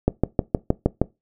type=click train; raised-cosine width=2 ms; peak=-3 dBFS; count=7; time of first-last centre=0.08-1.016 s; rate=6.41 Hz; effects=noise-tail reverb RT60 0.2 s tail -20 dB re dry